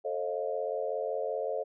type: chord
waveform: sine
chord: F dominant seventh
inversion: first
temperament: equal with one note detuned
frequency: 440 / 537 / 622.3 / 698.5 Hz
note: A4 / C5 / Eb5 / F5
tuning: 0 / +45 / 0 / 0 cents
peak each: -35 / -34 / -36 / -39 dBFS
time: 0.04-1.64 s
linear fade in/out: 20 ms
effects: none